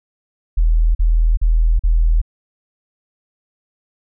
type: tone bursts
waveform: sine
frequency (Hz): 40.48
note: E1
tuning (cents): -31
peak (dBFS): -10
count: 4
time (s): 0.57-2.216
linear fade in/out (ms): 10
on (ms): 380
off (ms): 42
effects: none